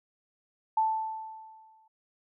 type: tone with exponential decay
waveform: sine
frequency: 880 Hz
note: A5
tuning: in tune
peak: -21 dBFS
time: 0.77-1.88 s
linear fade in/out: 5 ms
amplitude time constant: 240 ms
effects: none